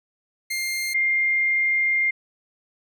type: tone pair in turn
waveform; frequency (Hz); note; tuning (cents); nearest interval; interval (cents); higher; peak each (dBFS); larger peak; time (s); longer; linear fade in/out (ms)
sawtooth / sine; 2111 / 2111; C7 / C7; +15 / +15; unison; 0; neither; -21 / -18; second; 0.5-0.94 / 0.94-2.11; second; 10
effects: none